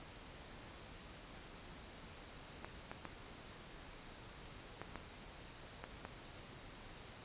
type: clicks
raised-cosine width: 0.5 ms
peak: -29 dBFS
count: 7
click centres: 2.646 / 2.915 / 3.053 / 4.816 / 4.957 / 5.84 / 6.051 s
effects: pink hiss -54 dBFS RMS until 7.24 s + resampled to 8000 Hz